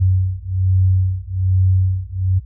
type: beating tone pair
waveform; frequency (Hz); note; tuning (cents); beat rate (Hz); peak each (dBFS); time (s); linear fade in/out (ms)
sine; 92.9 / 94.1; F#2 / F#2; +7 / +30; 1.2; -16; 0-2.4; 20
effects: added 60 Hz sine -33 dBFS peak until 2.45 s